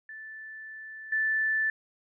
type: tone with level steps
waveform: sine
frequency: 1757 Hz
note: A6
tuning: 3 cents flat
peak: -40 / -24 dBFS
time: 0.09-1.7 s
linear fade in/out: 2 ms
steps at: 1.12 s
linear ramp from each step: 5 ms
effects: none